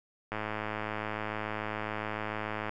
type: click train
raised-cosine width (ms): 0.5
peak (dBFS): -19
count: 255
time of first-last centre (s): 0.32-2.694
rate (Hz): 107
effects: none